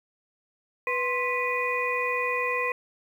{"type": "harmonic tone with a mistuned harmonic", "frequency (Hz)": 493.9, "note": "B4", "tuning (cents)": 0, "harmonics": [1, 2, 4, 5], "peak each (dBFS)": [-30, -30, -30, -30], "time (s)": [0.87, 2.72], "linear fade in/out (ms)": 2, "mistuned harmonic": 2, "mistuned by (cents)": 100, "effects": ["9-bit"]}